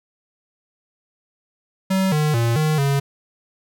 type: tone with pitch steps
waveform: square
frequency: 190.3 / 151.9 / 116.6 / 154.6 / 139.3 Hz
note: F#3 / D#3 / A#2 / D#3 / C#3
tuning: +49 / -41 / +1 / -11 / +9 cents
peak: -17 dBFS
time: 1.9-3 s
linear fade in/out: 10 ms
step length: 220 ms
effects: none

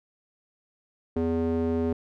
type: tone with band-pass filter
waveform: square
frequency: 82.41 Hz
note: E2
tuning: in tune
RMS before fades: -26 dBFS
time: 1.16-1.93 s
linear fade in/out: 5 ms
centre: 340 Hz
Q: 2.7
effects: none

